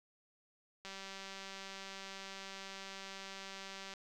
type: click train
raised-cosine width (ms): 0.2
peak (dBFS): -30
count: 600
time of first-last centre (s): 0.85-3.938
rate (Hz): 194
effects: none